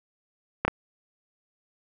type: clicks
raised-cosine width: 0.5 ms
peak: -7 dBFS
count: 2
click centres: 0.65 / 0.68 s
effects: none